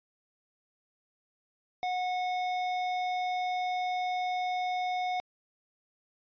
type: tone with tanh clipping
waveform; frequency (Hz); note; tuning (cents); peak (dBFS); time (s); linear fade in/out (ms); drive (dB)
sine; 730; F#5; -24; -31; 1.83-5.2; 0; 17
effects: resampled to 11025 Hz